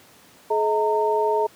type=tone cluster; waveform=sine; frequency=426.6 / 637 / 917 Hz; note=G#4 / D#5 / A#5; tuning=+46 / +41 / -29 cents; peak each=-21 / -26 / -22 dBFS; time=0.5-1.47 s; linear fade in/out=10 ms; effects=pink hiss -51 dBFS RMS until 1.55 s + high-pass 150 Hz 12 dB/octave